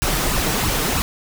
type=noise with flanger; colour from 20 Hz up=pink; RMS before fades=-20 dBFS; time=0.02-1.02 s; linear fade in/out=0 ms; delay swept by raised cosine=0.72 to 6.62 ms; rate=3.1 Hz; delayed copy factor=+0.8; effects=none